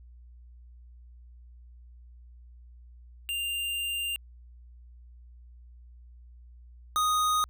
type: tone pair in turn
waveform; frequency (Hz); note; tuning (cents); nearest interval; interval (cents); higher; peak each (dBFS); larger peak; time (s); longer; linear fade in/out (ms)
square; 2792 / 1243.7; F7 / D#6; -1 / -1; octave + major second; 1400; first; -30 / -24; second; 3.29-4.16 / 6.96-7.44; first; 0
effects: added 60 Hz sine -48 dBFS peak until 7.49 s